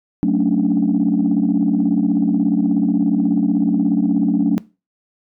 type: chord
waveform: sine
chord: D major seventh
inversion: first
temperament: equal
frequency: 185 / 220 / 277.2 / 293.7 Hz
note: F#3 / A3 / C#4 / D4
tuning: 0 / 0 / 0 / 0 cents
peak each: -18 dBFS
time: 0.23-4.58 s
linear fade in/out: 0 ms
effects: noise-tail reverb RT60 0.3 s tail -22 dB re dry + tanh soft clip ceiling -7 dBFS